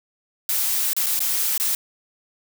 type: noise with dropouts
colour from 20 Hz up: blue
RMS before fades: -22 dBFS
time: 0.49-1.75 s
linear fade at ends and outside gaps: 1 ms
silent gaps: 0.932-0.965 / 1.061-1.066 / 1.192-1.204 / 1.578-1.599 s
effects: none